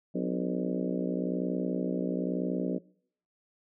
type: harmonic tone with a mistuned harmonic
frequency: 61 Hz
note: B1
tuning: 21 cents flat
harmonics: 3 / 4 / 5 / 6 / 7 / 8 / 9 / 10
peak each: -32 / -34 / -36 / -38 / -39 / -40 / -41 / -42 dBFS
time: 0.14-2.79 s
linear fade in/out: 20 ms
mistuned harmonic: 4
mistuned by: +82 cents
effects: noise-tail reverb RT60 0.6 s tail -22 dB re dry